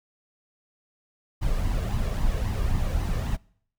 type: noise with flanger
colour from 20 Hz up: brown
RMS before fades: -25 dBFS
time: 1.41-3.37 s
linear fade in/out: 20 ms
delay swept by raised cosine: 1 to 1.8 ms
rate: 3.7 Hz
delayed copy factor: +0.5
effects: noise-tail reverb RT60 0.6 s tail -24 dB re dry